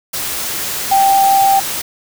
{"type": "tone in noise", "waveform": "sine", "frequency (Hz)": 784, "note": "G5", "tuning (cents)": 0, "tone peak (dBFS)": -8, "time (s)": [0.91, 1.6], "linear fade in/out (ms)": 10, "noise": "white", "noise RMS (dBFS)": -21, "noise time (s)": [0.13, 1.82], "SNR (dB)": 10, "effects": []}